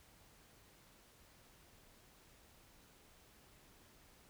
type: silence
effects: pink hiss -65 dBFS RMS until 4.29 s